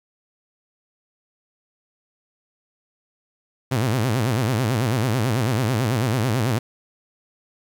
sawtooth tone with vibrato, 118.5 Hz, A#2, 29 cents sharp, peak -15 dBFS, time 3.71-6.59 s, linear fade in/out 10 ms, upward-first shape sine, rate 9.1 Hz, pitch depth 220 cents each way, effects 9-bit

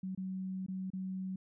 sine tone with dropouts, 188.2 Hz, F#3, 30 cents sharp, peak -36 dBFS, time 0.03-1.36 s, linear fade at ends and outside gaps 5 ms, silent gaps 0.15-0.175 / 0.664-0.683 / 0.903-0.933 s, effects none

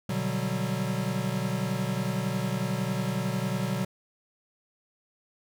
square chord, G major seventh, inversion first, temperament equal, 123.47 / 146.83 / 185 / 196 Hz, B2 / D3 / F#3 / G3, 0 / 0 / 0 / 0 cents, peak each -33 / -35 / -32 / -35 dBFS, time 0.09-3.85 s, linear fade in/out 5 ms, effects none

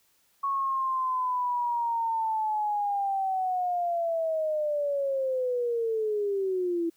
sine linear sweep, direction down, 1108.7 to 329.6 Hz, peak -25 dBFS, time 0.43-6.9 s, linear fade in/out 10 ms, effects white hiss -67 dBFS RMS until 6.96 s

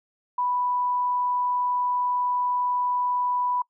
sine tone, 987.8 Hz, B5, in tune, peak -22 dBFS, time 0.38-3.62 s, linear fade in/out 5 ms, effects noise-tail reverb RT60 0.1 s tail -24 dB re dry

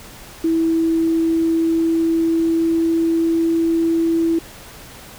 sine tone with pitch glide, 326.9 to 330.3 Hz, E4 to E4, -14 to +4 cents, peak -14 dBFS, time 0.44-4.39 s, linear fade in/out 5 ms, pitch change +18 cents, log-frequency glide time 0.64-3.49 s, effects pink hiss -39 dBFS RMS until 5.18 s

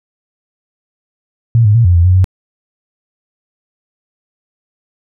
sine tone with pitch steps, 116.2 / 104.4 / 117 / 88.7 / 85.3 / 91.3 / 93.2 Hz, A#2 / G#2 / A#2 / F2 / F2 / F#2 / F#2, -5 / +10 / +7 / +27 / -40 / -23 / +13 cents, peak -5 dBFS, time 1.55-2.243 s, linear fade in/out 0 ms, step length 99 ms, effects none

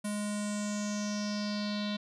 square tone with low-pass filter sweep, 207.7 Hz, G#3, in tune, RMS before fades -34 dBFS, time 0.04-1.97 s, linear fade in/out 10 ms, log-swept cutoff 10000 to 3800 Hz, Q 5.6, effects none

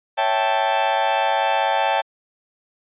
40% pulse chord, A dominant seventh, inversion first, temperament equal, 554.4 / 659.3 / 784 / 880 Hz, C#5 / E5 / G5 / A5, 0 / 0 / 0 / 0 cents, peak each -25 / -24 / -21 / -20 dBFS, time 0.17-2.02 s, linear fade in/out 20 ms, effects resampled to 8000 Hz

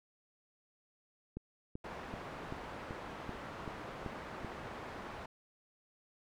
click train, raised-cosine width 3 ms, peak -28 dBFS, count 9, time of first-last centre 1.37-4.447 s, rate 2.6 Hz
white low-pass noise, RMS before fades -46 dBFS, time 1.84-5.26 s, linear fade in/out 5 ms, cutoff 1200 Hz, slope 12 dB/octave
effects none

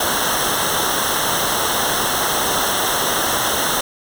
pink noise with comb filter, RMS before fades -19 dBFS, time 0-3.81 s, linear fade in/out 5 ms, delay 0.42 ms, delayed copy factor -0.9, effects none

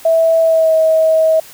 sine tone with pitch glide, 654 to 639.1 Hz, E5 to D#5, -14 to +46 cents, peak -8 dBFS, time 0.05-1.4 s, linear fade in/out 5 ms, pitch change -40 cents, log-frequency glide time 0.41-0.74 s, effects white hiss -38 dBFS RMS until 1.53 s

